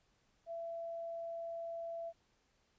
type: tone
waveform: sine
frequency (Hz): 670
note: E5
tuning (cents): +28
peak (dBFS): -40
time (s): 0.46-2.13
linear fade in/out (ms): 50
effects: pink hiss -75 dBFS RMS until 2.78 s + resampled to 16000 Hz